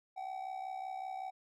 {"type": "tone with amplitude modulation", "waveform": "triangle", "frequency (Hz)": 760, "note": "F#5", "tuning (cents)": 46, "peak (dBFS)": -34, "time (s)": [0.16, 1.31], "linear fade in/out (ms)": 20, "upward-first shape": "sine", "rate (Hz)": 65.3, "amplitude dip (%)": 70, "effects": []}